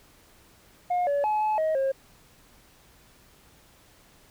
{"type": "tone with pitch steps", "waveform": "sine", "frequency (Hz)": [715, 570, 852, 858, 631, 538], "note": ["F5", "C#5", "G#5", "A5", "D#5", "C5"], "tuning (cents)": [41, 48, 44, -44, 24, 48], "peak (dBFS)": -20, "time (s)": [0.9, 1.92], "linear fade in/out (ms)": 10, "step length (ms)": 170, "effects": ["tanh soft clip ceiling -21 dBFS", "pink hiss -57 dBFS RMS until 4.3 s"]}